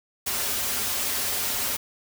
white noise with comb filter, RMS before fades -27 dBFS, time 0.26-1.77 s, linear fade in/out 10 ms, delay 6.1 ms, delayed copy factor -0.8, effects none

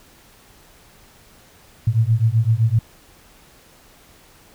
sine beating tone pair, 109 / 116.8 Hz, A2 / A#2, -16 / +4 cents, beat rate 7.8 Hz, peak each -17 dBFS, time 1.87-2.79 s, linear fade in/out 5 ms, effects pink hiss -50 dBFS RMS until 4.54 s

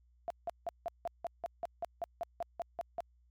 sine tone bursts, 684 Hz, F5, 36 cents flat, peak -33 dBFS, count 15, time 0.28-3.005 s, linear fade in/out 0 ms, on 23 ms, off 170 ms, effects added 60 Hz sine -64 dBFS peak until 3.3 s + MP3 96 kbps

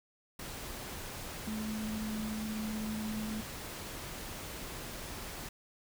sine tone in noise, 216.2 Hz, A3, 30 cents flat, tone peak -35 dBFS, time 1.47-3.41 s, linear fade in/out 5 ms, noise pink, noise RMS -43 dBFS, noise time 0.39-5.49 s, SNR +5 dB, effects none

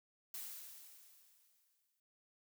blue noise with exponential decay, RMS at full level -45 dBFS, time 0.34-2 s, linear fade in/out 2 ms, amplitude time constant 360 ms, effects noise-tail reverb RT60 0.4 s tail -21 dB re dry

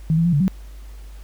sine tone with pitch steps, 159.5 / 166.1 / 173.6 / 143.7 / 188.1 Hz, D#3 / E3 / F3 / D3 / F#3, +43 / +13 / -10 / -37 / +29 cents, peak -14 dBFS, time 0.1-0.48 s, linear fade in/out 0 ms, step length 76 ms, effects added 50 Hz sine -35 dBFS peak until 1.23 s + pink hiss -52 dBFS RMS until 1.23 s

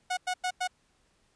sawtooth tone bursts, 732 Hz, F#5, 19 cents flat, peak -24 dBFS, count 4, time 0.1-0.676 s, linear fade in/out 10 ms, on 72 ms, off 96 ms, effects pink hiss -69 dBFS RMS until 1.35 s + resampled to 22050 Hz

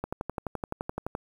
click train, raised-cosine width 1 ms, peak -17 dBFS, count 14, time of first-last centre 0.04-1.151 s, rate 11.7 Hz, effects 8-bit

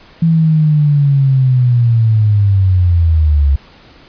sine linear sweep, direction down, 166.3 to 68 Hz, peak -7 dBFS, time 0.22-3.56 s, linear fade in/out 5 ms, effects pink hiss -42 dBFS RMS until 4.08 s + resampled to 11025 Hz

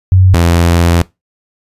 sine / sawtooth tone pair in turn, 93.4 / 85.29 Hz, F#2 / F2, +17 / -40 cents, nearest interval major second, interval 157 cents, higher first, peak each -3 dBFS, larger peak neither, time 0.12-0.34 / 0.34-1.02 s, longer second, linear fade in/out 0 ms, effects noise-tail reverb RT60 0.2 s tail -21 dB re dry + resampled to 32000 Hz

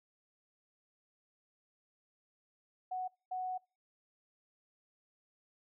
sine tone bursts at uneven times, 740 Hz, F#5, in tune, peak -35 dBFS, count 2, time 2.91-3.08 / 3.31-3.58 s, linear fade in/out 10 ms, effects noise-tail reverb RT60 0.3 s tail -25 dB re dry

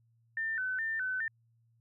sine tone with vibrato, 1651 Hz, G#6, 11 cents flat, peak -31 dBFS, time 0.37-1.28 s, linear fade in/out 2 ms, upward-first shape square, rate 2.4 Hz, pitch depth 150 cents each way, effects added 115 Hz sine -66 dBFS peak until 1.8 s

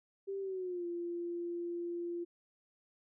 sine tone with pitch glide, 392 to 345.2 Hz, G4 to F4, 0 to -20 cents, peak -36 dBFS, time 0.27-2.25 s, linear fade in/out 20 ms, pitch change -220 cents, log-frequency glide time 0.4-0.86 s, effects none

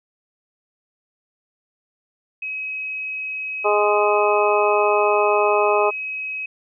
sine tone, 2547 Hz, D#7, 40 cents sharp, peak -25 dBFS, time 2.42-6.46 s, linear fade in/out 5 ms
harmonic tone, 207.7 Hz, G#3, in tune, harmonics 2 / 3 / 4 / 5 / 6, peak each -19 / -21 / -22 / -23 / -24 dBFS, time 3.64-5.91 s, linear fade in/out 20 ms
effects none

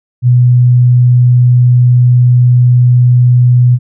sine tone, 123.47 Hz, B2, in tune, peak -3 dBFS, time 0.22-3.79 s, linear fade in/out 50 ms, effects none

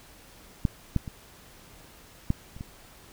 clicks, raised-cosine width 5 ms, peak -10 / -11 / -23 / -11 / -30 / -23 dBFS, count 6, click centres 0.652 / 0.963 / 1.078 / 2.304 / 2.565 / 2.609 s, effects pink hiss -52 dBFS RMS until 3.12 s

